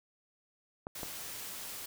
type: clicks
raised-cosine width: 1 ms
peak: -25 dBFS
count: 2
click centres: 0.869 / 1.032 s
type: noise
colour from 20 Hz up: white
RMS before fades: -43 dBFS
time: 0.95-1.86 s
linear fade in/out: 5 ms
effects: none